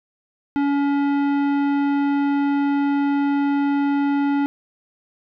sine tone with tanh clipping, 282.9 Hz, C#4, 35 cents sharp, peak -19 dBFS, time 0.56-4.46 s, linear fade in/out 0 ms, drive 15 dB, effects none

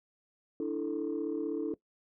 sine chord, D suspended second, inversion none, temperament equal, 293.7 / 329.6 / 440 Hz, D4 / E4 / A4, 0 / 0 / 0 cents, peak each -34 dBFS, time 0.6-1.74 s, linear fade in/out 2 ms, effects noise-tail reverb RT60 0.1 s tail -19 dB re dry + tanh soft clip ceiling -25 dBFS

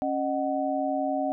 sine tone cluster, 275.1 / 615 / 746 Hz, C#4 / D#5 / F#5, -13 / -20 / +14 cents, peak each -29 dBFS, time 0.02-1.32 s, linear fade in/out 0 ms, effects none

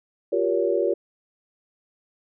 sine chord, G half-diminished seventh, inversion third, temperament just, 352.8 / 392 / 470.4 / 564.5 Hz, F4 / G4 / Bb4 / Db5, +18 / 0 / +16 / +31 cents, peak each -25 dBFS, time 0.32-0.94 s, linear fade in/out 10 ms, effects none

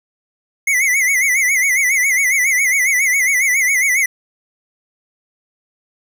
square tone with vibrato, 2101 Hz, C7, 7 cents sharp, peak -13 dBFS, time 0.67-4.06 s, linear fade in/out 5 ms, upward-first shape sine, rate 7.3 Hz, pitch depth 120 cents each way, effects none

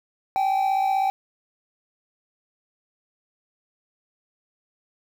triangle tone pair together, 774.6 / 830.6 Hz, G5 / G#5, -21 / 0 cents, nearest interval minor second, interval 121 cents, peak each -18 / -26 dBFS, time 0.36-1.1 s, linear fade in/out 0 ms, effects 8-bit

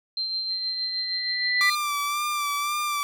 sine tone with tremolo, 4141 Hz, C8, 19 cents flat, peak -24 dBFS, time 0.17-1.75 s, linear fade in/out 2 ms, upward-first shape triangle, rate 6.4 Hz, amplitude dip 40%
sine tone with exponential growth, 1981 Hz, B6, 5 cents sharp, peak -17 dBFS, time 0.5-1.7 s, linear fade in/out 5 ms, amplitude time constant 260 ms
sawtooth tone with vibrato, 1175 Hz, D6, 1 cent sharp, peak -21 dBFS, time 1.61-3.03 s, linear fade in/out 0 ms, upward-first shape sine, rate 1.9 Hz, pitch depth 35 cents each way
effects none

